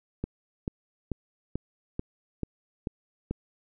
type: click train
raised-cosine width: 3 ms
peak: -17 dBFS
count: 8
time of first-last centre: 0.24-3.31 s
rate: 2.28 Hz
effects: none